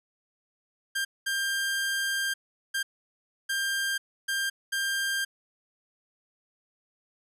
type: tone bursts at uneven times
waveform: sawtooth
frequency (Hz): 1593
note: G6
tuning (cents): +27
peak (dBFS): -23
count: 6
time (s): 0.95-1.05 / 1.26-2.34 / 2.74-2.83 / 3.49-3.98 / 4.28-4.5 / 4.72-5.25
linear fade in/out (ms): 10
effects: resampled to 32000 Hz